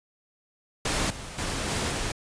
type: noise with level steps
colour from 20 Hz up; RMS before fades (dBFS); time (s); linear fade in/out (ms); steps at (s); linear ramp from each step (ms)
pink; -26 / -39 / -30 / -28 / -30; 0.85-2.12; 5; 1.1 / 1.38 / 1.68 / 1.91; 5
effects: resampled to 22050 Hz